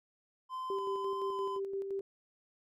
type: tone with vibrato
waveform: triangle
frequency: 1024 Hz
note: C6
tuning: 38 cents flat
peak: -35 dBFS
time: 0.49-1.6 s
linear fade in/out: 50 ms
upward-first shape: square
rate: 1.8 Hz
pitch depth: 12 cents each way
type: tone with tremolo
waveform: sine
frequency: 392 Hz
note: G4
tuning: in tune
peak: -33 dBFS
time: 0.7-2.01 s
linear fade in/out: 2 ms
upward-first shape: square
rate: 5.8 Hz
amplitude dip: 40%
effects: none